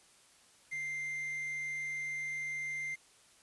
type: tone with quantisation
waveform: triangle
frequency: 2093 Hz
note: C7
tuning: in tune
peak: -34 dBFS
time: 0.71-2.96 s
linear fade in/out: 20 ms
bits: 9
effects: white hiss -63 dBFS RMS until 3.42 s + resampled to 24000 Hz